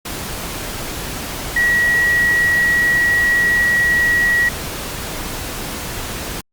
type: tone in noise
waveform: sine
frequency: 1918 Hz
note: A#6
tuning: 49 cents sharp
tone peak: -12 dBFS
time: 1.56-4.49 s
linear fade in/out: 5 ms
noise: pink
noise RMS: -26 dBFS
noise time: 0.05-6.41 s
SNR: +11 dB
effects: Opus 48 kbps